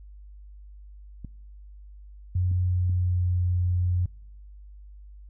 clicks, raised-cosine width 5 ms, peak -26 dBFS, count 3, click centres 1.247 / 2.515 / 2.896 s
sine tone with pitch glide, 90.6 to 89.4 Hz, F#2 to F2, -36 to +41 cents, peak -21 dBFS, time 2.35-4.06 s, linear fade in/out 5 ms, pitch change -23 cents, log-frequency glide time 2.58-3.42 s
effects noise-tail reverb RT60 1.0 s tail -25 dB re dry + added 50 Hz sine -43 dBFS peak until 5.29 s

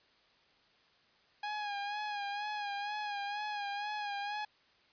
sawtooth tone with vibrato, 824 Hz, G#5, 14 cents flat, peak -32 dBFS, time 1.43-4.45 s, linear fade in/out 5 ms, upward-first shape sine, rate 2.1 Hz, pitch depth 43 cents each way, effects white hiss -67 dBFS RMS until 4.92 s + resampled to 11025 Hz

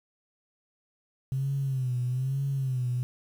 sine tone with vibrato, 130.81 Hz, C3, in tune, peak -25 dBFS, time 1.32-3.03 s, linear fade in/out 0 ms, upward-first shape sine, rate 1.1 Hz, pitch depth 100 cents each way, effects tanh soft clip ceiling -21 dBFS + 9-bit

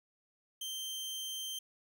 sawtooth tone, 3136 Hz, G7, in tune, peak -35 dBFS, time 0.61-1.59 s, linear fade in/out 5 ms, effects none

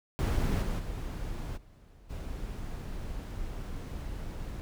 brown noise with level steps, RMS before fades -27 / -31 / -36 / -54 / -38 dBFS, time 0.19-4.61 s, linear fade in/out 0 ms, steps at 0.61 / 0.78 / 1.56 / 2.09 s, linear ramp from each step 20 ms, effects none

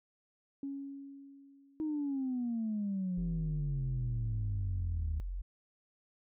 sine tone with exponential decay, 277.2 Hz, C#4, in tune, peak -35 dBFS, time 0.63-2.34 s, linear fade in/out 2 ms, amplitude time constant 370 ms
sine exponential sweep, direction down, 316.5 to 75.3 Hz, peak -31 dBFS, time 1.8-5.2 s, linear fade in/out 0 ms
sine tone, 45 Hz, F#1, 47 cents flat, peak -35 dBFS, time 3.17-5.42 s, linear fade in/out 10 ms
effects tanh soft clip ceiling -28 dBFS

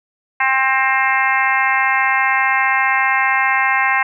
harmonic tone, 264.9 Hz, C4, 22 cents sharp, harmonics 3 / 4 / 5 / 6 / 7 / 8 / 9 / 10, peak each -20 / -19 / -30 / -21 / -20 / -19 / -29 / -25 dBFS, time 0.4-4.03 s, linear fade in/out 5 ms, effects none

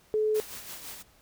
sine tone, 430 Hz, A4, 40 cents flat, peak -23 dBFS, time 0.14-0.4 s, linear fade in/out 0 ms
white noise with tremolo, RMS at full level -40 dBFS, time 0.34-1.03 s, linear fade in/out 20 ms, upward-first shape sine, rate 5.9 Hz, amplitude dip 50%
effects pink hiss -61 dBFS RMS until 1.21 s

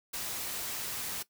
white noise, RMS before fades -37 dBFS, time 0.13-1.23 s, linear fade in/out 10 ms, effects noise-tail reverb RT60 0.1 s tail -17 dB re dry

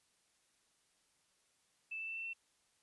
sine tone with pitch steps, 2637 / 2652 / 2668 / 2683 / 2699 Hz, E7 / E7 / E7 / E7 / E7, 0 / +10 / +20 / +30 / +40 cents, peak -40 dBFS, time 1.91-2.335 s, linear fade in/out 10 ms, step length 85 ms, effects white hiss -75 dBFS RMS until 2.82 s + resampled to 24000 Hz

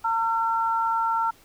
sine tone pair together, 909.5 / 1358 Hz, A#5 / F6, -43 / -49 cents, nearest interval perfect fifth, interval 694 cents, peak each -23 / -25 dBFS, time 0.04-1.31 s, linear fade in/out 10 ms, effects pink hiss -55 dBFS RMS until 1.44 s

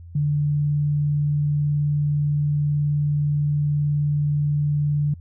sine tone, 146.83 Hz, D3, in tune, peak -18 dBFS, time 0.15-5.14 s, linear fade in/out 5 ms, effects added 85 Hz sine -38 dBFS peak until 5.2 s

